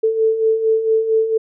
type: beating tone pair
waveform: sine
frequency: 440 / 444.4 Hz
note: A4 / A4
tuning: 0 / +17 cents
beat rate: 4.4 Hz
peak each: -21 / -14 dBFS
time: 0.03-1.38 s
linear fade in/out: 10 ms
effects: none